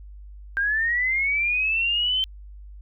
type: linear sweep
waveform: sine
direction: up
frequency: 1579 to 3107 Hz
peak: -20 dBFS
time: 0.57-2.24 s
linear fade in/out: 0 ms
effects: added 50 Hz sine -39 dBFS peak until 2.81 s